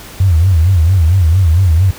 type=tone with vibrato; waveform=sine; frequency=87.31 Hz; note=F2; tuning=in tune; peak=-6 dBFS; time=0.2-1.91 s; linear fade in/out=5 ms; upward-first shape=sine; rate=4.4 Hz; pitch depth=190 cents each way; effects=pink hiss -33 dBFS RMS until 1.98 s